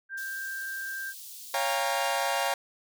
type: tone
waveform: sine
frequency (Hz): 1581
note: G6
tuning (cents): +14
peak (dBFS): -33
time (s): 0.09-1.14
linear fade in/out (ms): 50
type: high-pass noise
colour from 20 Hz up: white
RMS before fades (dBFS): -44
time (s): 0.17-1.77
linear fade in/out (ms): 10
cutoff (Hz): 3500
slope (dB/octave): 24
type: chord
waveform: sawtooth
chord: G half-diminished seventh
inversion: second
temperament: equal with one note detuned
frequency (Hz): 554.4 / 698.5 / 803.2 / 932.3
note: Db5 / F5 / G5 / Bb5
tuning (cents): 0 / 0 / +42 / 0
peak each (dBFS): -28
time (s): 1.54-2.54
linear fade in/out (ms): 2
effects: none